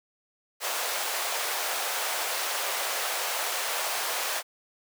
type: high-pass noise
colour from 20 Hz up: pink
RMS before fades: -30 dBFS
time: 0.6-4.43 s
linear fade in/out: 50 ms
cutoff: 560 Hz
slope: 24 dB/octave
effects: none